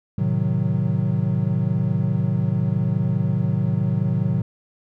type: chord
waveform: triangle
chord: A diminished seventh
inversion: none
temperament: equal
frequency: 110 / 130.81 / 155.56 / 185 Hz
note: A2 / C3 / Eb3 / Gb3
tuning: 0 / 0 / 0 / 0 cents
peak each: -22 dBFS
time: 0.18-4.42 s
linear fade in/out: 5 ms
effects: none